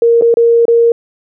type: tone with dropouts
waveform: sine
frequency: 466.2 Hz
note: A#4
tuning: in tune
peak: -5 dBFS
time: 0.02-0.92 s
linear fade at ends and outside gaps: 2 ms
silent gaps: 0.212-0.221 / 0.341-0.37 / 0.654-0.681 s
effects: none